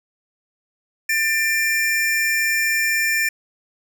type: tone pair together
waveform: square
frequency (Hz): 1788 / 2377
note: A6 / D7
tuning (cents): +27 / +20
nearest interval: perfect fourth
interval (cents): 493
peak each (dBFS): -21 / -21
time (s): 1.09-3.29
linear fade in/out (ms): 5
effects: none